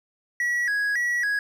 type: tone with vibrato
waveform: triangle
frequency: 1791 Hz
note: A6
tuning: 30 cents sharp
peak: -20 dBFS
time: 0.4-1.39 s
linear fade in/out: 2 ms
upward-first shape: square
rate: 1.8 Hz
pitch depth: 130 cents each way
effects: 10-bit